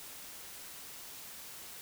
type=silence; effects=white hiss -48 dBFS RMS until 1.81 s